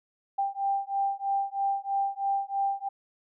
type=beating tone pair; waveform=sine; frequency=789 / 792.1 Hz; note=G5 / G5; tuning=+11 / +18 cents; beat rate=3.1 Hz; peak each=-29 dBFS; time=0.38-2.89 s; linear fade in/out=10 ms; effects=none